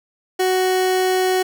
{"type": "tone", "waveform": "30% pulse", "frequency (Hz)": 371.6, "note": "F#4", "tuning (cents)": 7, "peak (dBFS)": -13, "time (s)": [0.39, 1.43], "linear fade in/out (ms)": 10, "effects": []}